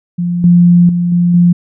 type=tone with level steps; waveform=sine; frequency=174.61 Hz; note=F3; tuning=in tune; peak=-12 / -3 / -10 / -7 / -4 dBFS; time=0.18-1.53 s; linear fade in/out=10 ms; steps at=0.44 / 0.89 / 1.12 / 1.34 s; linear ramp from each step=2 ms; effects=none